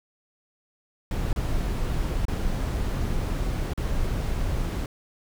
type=noise with dropouts; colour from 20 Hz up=brown; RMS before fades=-26 dBFS; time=1.11-4.86 s; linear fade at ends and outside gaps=2 ms; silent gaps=1.33-1.36 / 2.253-2.282 / 3.735-3.775 s; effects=none